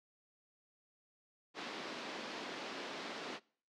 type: band-pass noise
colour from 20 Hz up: pink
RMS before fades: -45 dBFS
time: 1.54-3.4 s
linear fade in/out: 50 ms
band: 230 to 4900 Hz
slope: 24 dB/octave
effects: noise-tail reverb RT60 0.5 s tail -24 dB re dry